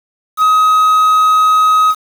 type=tone with quantisation; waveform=triangle; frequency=1263 Hz; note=D#6; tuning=26 cents sharp; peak=-5 dBFS; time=0.37-1.95 s; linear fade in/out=50 ms; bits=5; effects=none